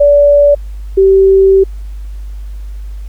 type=tone pair in turn; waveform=sine; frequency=577 / 386.1 Hz; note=D5 / G4; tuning=-31 / -26 cents; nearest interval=perfect fifth; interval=695 cents; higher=first; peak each=-3 dBFS; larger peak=neither; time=0-0.55 / 0.97-1.64 s; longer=second; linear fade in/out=10 ms; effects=added 50 Hz sine -21 dBFS peak until 3.08 s + pink hiss -48 dBFS RMS until 3.08 s